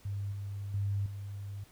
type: tone with level steps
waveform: sine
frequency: 100 Hz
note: G2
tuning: 35 cents sharp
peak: -33 / -36 / -29 / -38 dBFS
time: 0.05-1.64 s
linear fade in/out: 5 ms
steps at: 0.32 / 0.74 / 1.06 s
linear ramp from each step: 2 ms
effects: pink hiss -61 dBFS RMS until 1.71 s